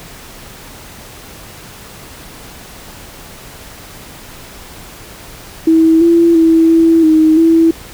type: tone with pitch steps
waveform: sine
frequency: 323.6 / 337.1 / 326.2 / 328.7 / 314.7 / 328 Hz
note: E4 / E4 / E4 / E4 / D#4 / E4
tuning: -32 / +39 / -18 / -5 / +20 / -9 cents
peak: -5 dBFS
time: 5.67-7.71 s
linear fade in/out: 5 ms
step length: 340 ms
effects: pink hiss -34 dBFS RMS until 7.93 s